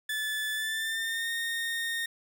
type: tone with pitch glide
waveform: 30% pulse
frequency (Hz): 1739 to 1842.4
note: A6 to A#6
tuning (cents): -21 to -21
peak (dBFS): -27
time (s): 0.09-2.06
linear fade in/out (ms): 5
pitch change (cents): +100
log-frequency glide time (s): 0.53-1.3
effects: none